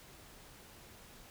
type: silence
effects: pink hiss -56 dBFS RMS until 1.3 s